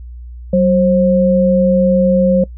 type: tone pair together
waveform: sine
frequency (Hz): 188.5 / 532.8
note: F#3 / C5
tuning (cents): +32 / +31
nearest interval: octave + tritone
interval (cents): 1799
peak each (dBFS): -11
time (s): 0.53-2.44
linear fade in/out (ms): 5
effects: noise-tail reverb RT60 0.1 s tail -22 dB re dry + added 60 Hz sine -28 dBFS peak until 2.57 s